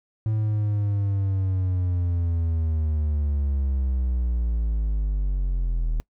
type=linear sweep; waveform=triangle; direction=down; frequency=109.7 to 39 Hz; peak=-19 dBFS; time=0.26-6 s; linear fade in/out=0 ms; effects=noise-tail reverb RT60 0.1 s tail -24 dB re dry